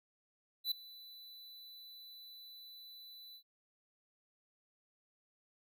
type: tone with ADSR envelope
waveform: square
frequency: 3987 Hz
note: B7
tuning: 16 cents sharp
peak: -31 dBFS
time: 0.64-3.43 s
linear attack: 75 ms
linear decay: 4 ms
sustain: -21 dB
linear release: 77 ms
effects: none